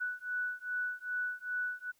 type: beating tone pair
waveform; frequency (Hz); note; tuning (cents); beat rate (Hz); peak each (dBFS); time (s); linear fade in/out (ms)
sine; 1480 / 1482.5; F#6 / F#6; 0 / +3; 2.5; -37 / -37; 0-1.92; 20
effects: white hiss -72 dBFS RMS until 1.99 s